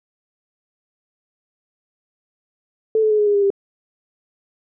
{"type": "tone with pitch steps", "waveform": "sine", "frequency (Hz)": [440, 432.4, 425, 417.7, 410.5, 403.5, 396.6], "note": ["A4", "A4", "G#4", "G#4", "G#4", "G#4", "G4"], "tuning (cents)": [0, -30, 40, 10, -20, -50, 20], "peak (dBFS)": -13, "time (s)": [2.95, 3.503], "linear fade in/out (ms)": 2, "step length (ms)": 79, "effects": []}